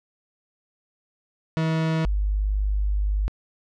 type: tone pair in turn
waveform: 40% pulse / sine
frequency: 160.6 / 50.59 Hz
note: E3 / G#1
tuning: -45 / -45 cents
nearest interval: octave + minor sixth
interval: 2000 cents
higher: first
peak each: -20 dBFS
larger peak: neither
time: 1.57-2.05 / 2.05-3.28 s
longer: second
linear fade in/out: 0 ms
effects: low-pass 4000 Hz 12 dB/octave